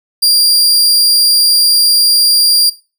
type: tone with amplitude modulation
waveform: sawtooth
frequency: 4767 Hz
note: D8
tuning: 25 cents sharp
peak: -3 dBFS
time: 0.22-2.7 s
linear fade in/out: 10 ms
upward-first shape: sine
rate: 272 Hz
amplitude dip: 30%
effects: noise-tail reverb RT60 0.3 s tail -17 dB re dry